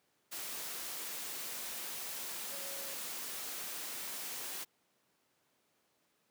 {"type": "tone in noise", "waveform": "sine", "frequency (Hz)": 552, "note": "C#5", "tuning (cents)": -7, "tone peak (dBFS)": -51, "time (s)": [2.5, 2.95], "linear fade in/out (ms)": 20, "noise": "white", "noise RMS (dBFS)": -42, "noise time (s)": [0.31, 4.65], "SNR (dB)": -12, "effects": ["pink hiss -75 dBFS RMS until 6.3 s", "high-pass 200 Hz 12 dB/octave"]}